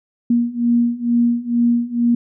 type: beating tone pair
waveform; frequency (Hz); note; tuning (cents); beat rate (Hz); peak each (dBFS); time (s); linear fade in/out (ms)
sine; 236.2 / 238.4; A#3 / A#3; +23 / +39; 2.2; -18 / -16; 0.3-2.15; 5
effects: none